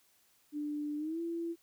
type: tone with pitch glide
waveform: sine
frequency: 296 to 336.1 Hz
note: D4 to E4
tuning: +14 to +34 cents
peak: -34 dBFS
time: 0.52-1.56 s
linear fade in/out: 50 ms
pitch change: +220 cents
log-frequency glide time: 0.97-1.2 s
effects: white hiss -69 dBFS RMS until 1.62 s